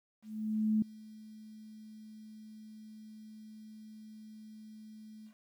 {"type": "tone with ADSR envelope", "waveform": "sine", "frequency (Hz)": 216.2, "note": "A3", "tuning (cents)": -30, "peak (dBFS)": -25, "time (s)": [0.22, 5.34], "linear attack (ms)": 600, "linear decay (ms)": 4, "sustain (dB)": -23, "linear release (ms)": 82, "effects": ["11-bit"]}